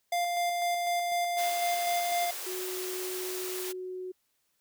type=tone with tremolo; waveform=square; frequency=698.5 Hz; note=F5; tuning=in tune; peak=-27 dBFS; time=0.12-2.31 s; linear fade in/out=5 ms; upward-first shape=square; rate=4 Hz; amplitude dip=25%
type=high-pass noise; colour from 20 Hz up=white; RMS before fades=-38 dBFS; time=1.37-3.73 s; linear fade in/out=20 ms; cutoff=320 Hz; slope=48 dB/octave
type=tone; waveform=sine; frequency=368.7 Hz; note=F#4; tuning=6 cents flat; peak=-35 dBFS; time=2.46-4.12 s; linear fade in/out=10 ms
effects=white hiss -75 dBFS RMS until 4.6 s